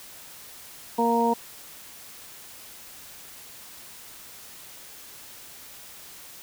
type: harmonic tone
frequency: 233.1 Hz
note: A#3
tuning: in tune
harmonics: 1 / 2 / 3 / 4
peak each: -25 / -25 / -29 / -23 dBFS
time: 0.98-1.34 s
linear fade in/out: 10 ms
effects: white hiss -45 dBFS RMS until 6.42 s